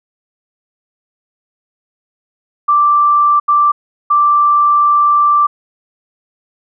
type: tone bursts at uneven times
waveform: sine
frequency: 1174 Hz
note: D6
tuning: 1 cent flat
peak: -7 dBFS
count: 3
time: 2.68-3.4 / 3.48-3.72 / 4.1-5.47 s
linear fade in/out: 10 ms
effects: none